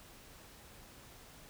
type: silence
effects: pink hiss -56 dBFS RMS until 1.49 s